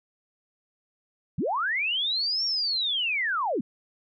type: linear two-way sweep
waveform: sine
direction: up then down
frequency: 108.8 to 5588 to 185.5 Hz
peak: -24 dBFS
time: 1.38-3.61 s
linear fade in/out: 5 ms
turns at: 2.45 s
effects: none